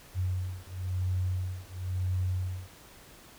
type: beating tone pair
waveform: sine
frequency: 91.4 / 92.38 Hz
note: F#2 / F#2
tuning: -21 / -2 cents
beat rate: 0.98 Hz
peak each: -32 / -32 dBFS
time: 0.14-2.74 s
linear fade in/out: 50 ms
effects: pink hiss -53 dBFS RMS until 3.38 s